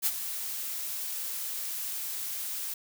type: noise with ADSR envelope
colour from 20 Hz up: blue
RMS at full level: -25 dBFS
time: 0.02-2.74 s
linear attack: 41 ms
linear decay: 46 ms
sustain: -10 dB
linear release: 5 ms
effects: none